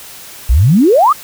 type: exponential sweep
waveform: sine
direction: up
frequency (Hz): 52.1 to 1300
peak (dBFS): -5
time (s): 0.49-1.13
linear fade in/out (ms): 10
effects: white hiss -33 dBFS RMS until 1.23 s